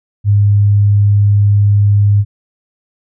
sine tone, 102.2 Hz, G#2, 27 cents flat, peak -6 dBFS, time 0.24-2.25 s, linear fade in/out 50 ms, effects none

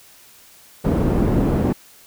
white low-pass noise, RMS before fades -18 dBFS, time 0.84-1.73 s, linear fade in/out 10 ms, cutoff 290 Hz, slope 12 dB/octave, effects white hiss -48 dBFS RMS until 2.06 s

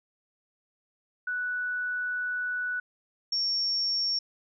sine tone pair in turn, 1480 / 5495 Hz, F#6 / F8, 0 / -29 cents, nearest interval octave + major seventh, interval 2271 cents, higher second, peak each -28 / -25 dBFS, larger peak second, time 1.27-2.8 / 3.32-4.19 s, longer first, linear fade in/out 5 ms, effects none

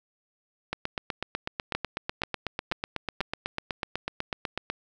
two click trains, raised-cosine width 0.3 ms, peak -13 / -11 dBFS, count 33 / 4, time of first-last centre 0.73-4.7 / 1.75-3.206 s, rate 8.06 / 2.06 Hz, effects none

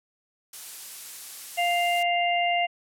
blue noise, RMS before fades -37 dBFS, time 0.53-2.03 s, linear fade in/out 5 ms
harmonic tone, 698.5 Hz, F5, in tune, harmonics 1 / 3 / 4, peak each -23 / -28 / -29 dBFS, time 1.57-2.67 s, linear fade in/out 20 ms
effects low-pass 12000 Hz 12 dB/octave

